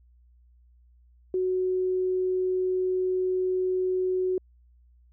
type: tone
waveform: sine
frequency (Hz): 370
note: F#4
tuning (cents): 0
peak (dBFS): -23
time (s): 1.34-4.38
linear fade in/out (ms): 2
effects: added 60 Hz sine -55 dBFS peak until 5.12 s